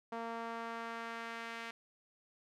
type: tone with band-pass filter sweep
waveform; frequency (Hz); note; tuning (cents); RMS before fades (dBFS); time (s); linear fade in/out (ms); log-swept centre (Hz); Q
sawtooth; 230; A#3; -23; -43; 0.12-1.71; 5; 850 to 2100; 1.2
effects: none